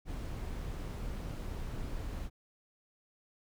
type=noise; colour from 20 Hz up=brown; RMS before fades=-39 dBFS; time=0.05-2.3 s; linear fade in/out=50 ms; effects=none